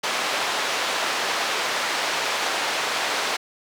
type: band-pass noise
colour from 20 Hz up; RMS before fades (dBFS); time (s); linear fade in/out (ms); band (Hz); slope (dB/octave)
pink; -25; 0.03-3.37; 10; 650 to 5200; 12
effects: none